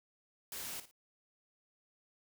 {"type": "noise with echo", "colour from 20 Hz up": "white", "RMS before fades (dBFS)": -43, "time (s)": [0.52, 0.8], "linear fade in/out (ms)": 2, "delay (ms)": 56, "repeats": 2, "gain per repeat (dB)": -12, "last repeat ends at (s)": 0.912, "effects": []}